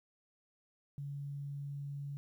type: tone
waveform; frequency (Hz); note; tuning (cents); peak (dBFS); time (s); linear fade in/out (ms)
sine; 141.8; C#3; +40; -39; 0.98-2.17; 0
effects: 12-bit